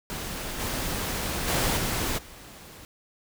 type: noise with level steps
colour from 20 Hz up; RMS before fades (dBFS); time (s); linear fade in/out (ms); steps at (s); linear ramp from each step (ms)
pink; -34 / -30 / -25 / -28 / -46; 0.1-2.85; 0; 0.59 / 1.47 / 1.76 / 2.17; 20
effects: none